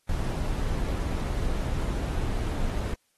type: noise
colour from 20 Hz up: brown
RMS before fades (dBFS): -28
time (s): 0.09-2.94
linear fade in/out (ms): 2
effects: white hiss -71 dBFS RMS until 3.17 s + AAC 32 kbps